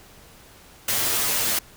white noise with comb filter, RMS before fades -23 dBFS, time 0.88-1.59 s, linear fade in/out 5 ms, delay 8.9 ms, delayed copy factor +0.9, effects pink hiss -49 dBFS RMS until 1.76 s

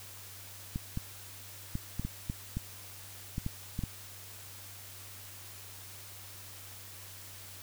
clicks, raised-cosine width 5 ms, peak -21 dBFS, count 11, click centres 0.759 / 0.974 / 1.754 / 1.996 / 2.05 / 2.299 / 2.57 / 3.381 / 3.464 / 3.791 / 3.837 s, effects added 97 Hz sine -53 dBFS peak until 7.62 s + white hiss -49 dBFS RMS until 7.62 s

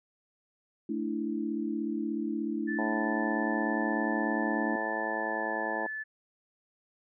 sine chord, A suspended fourth, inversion none, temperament just, 220 / 293.3 / 330 Hz, A3 / D4 / E4, 0 / -2 / +2 cents, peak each -34 dBFS, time 0.89-4.76 s, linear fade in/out 5 ms
sine tone with pitch glide, 1754 to 1739.9 Hz, A6 to A6, -6 to -20 cents, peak -34 dBFS, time 2.67-6.04 s, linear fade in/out 20 ms, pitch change -14 cents, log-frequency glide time 4.93-5.52 s
harmonic tone, 110 Hz, A2, in tune, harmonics 2 / 3 / 4 / 5 / 6 / 7 / 8 / 9, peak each -43 / -39 / -41 / -39 / -38 / -39 / -37 / -43 dBFS, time 2.78-5.87 s, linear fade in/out 10 ms
effects none

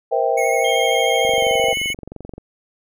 sine chord, C dominant seventh, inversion third, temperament just, 470.9 / 523.3 / 654.1 / 784.9 Hz, Bb4 / C5 / E5 / G5, +18 / 0 / -14 / +2 cents, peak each -21 dBFS, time 0.11-1.74 s, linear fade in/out 20 ms
square tone with vibrato, 2182 Hz, C#7, 28 cents flat, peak -23 dBFS, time 0.37-1.94 s, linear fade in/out 10 ms, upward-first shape sine, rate 13 Hz, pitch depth 30 cents each way
sine tone with pitch glide, 3196 to 2982 Hz, G7 to F#7, +33 to +13 cents, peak -23 dBFS, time 0.64-1.93 s, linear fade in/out 10 ms, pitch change -120 cents, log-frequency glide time 1.33-1.61 s
click train, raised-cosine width 2 ms, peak -20 dBFS, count 27, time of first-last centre 1.25-2.38 s, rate 23 Hz
effects none

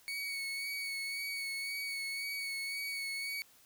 30% pulse tone with vibrato, 2227 Hz, C#7, 7 cents sharp, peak -34 dBFS, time 0.08-3.42 s, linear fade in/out 0 ms, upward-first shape sine, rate 1.9 Hz, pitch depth 23 cents each way, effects white hiss -63 dBFS RMS until 3.65 s

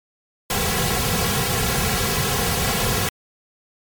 pink noise with comb filter, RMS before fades -21 dBFS, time 0.5-3.09 s, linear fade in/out 2 ms, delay 3.3 ms, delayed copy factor -0.95, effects MP3 96 kbps

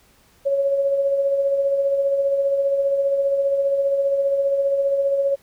sine tone with tremolo, 554.4 Hz, C#5, in tune, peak -15 dBFS, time 0.45-5.36 s, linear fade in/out 20 ms, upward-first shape sine, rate 15 Hz, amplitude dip 40%, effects pink hiss -56 dBFS RMS until 5.42 s

